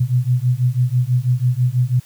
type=beating tone pair; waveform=sine; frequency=121.9 / 128 Hz; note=B2 / C3; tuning=-22 / -38 cents; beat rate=6.1 Hz; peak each=-17 dBFS; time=0-2 s; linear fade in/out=10 ms; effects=white hiss -49 dBFS RMS until 2.05 s